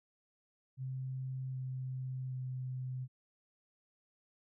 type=tone with pitch steps; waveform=sine; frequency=130.81 / 129.68 / 128.56 Hz; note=C3 / C3 / C3; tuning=0 / -15 / -30 cents; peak=-37 dBFS; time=0.77-3.08 s; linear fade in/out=50 ms; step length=770 ms; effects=none